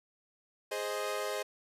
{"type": "chord", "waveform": "sawtooth", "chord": "Ab major", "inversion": "none", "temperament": "equal", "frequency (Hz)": [415.3, 523.3, 622.3], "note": ["Ab4", "C5", "Eb5"], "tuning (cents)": [0, 0, 0], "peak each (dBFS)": -34, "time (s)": [0.71, 1.43], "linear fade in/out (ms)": 10, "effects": ["resampled to 32000 Hz"]}